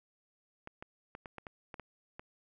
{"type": "clicks", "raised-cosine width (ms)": 0.5, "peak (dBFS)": -29, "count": 9, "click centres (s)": [0.674, 0.825, 1.151, 1.258, 1.383, 1.468, 1.742, 1.797, 2.195], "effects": []}